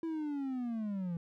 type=linear sweep; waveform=triangle; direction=down; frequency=332.2 to 165.5 Hz; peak=-32 dBFS; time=0.03-1.17 s; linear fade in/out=2 ms; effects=none